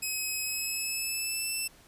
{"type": "tone with pitch glide", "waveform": "10% pulse", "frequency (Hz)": [2550, 2658], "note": ["D#7", "E7"], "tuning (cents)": [42, 14], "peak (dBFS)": -22, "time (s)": [0.02, 1.68], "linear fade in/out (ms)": 10, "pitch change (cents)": 72, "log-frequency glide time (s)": [0.42, 1.54], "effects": ["pink hiss -57 dBFS RMS until 1.87 s", "resampled to 32000 Hz"]}